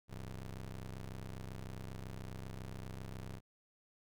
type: ring-modulated tone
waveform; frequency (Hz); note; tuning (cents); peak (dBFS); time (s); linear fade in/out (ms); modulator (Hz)
25% pulse; 65.4; C2; 0; -37; 0.08-3.41; 50; 46.4
effects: none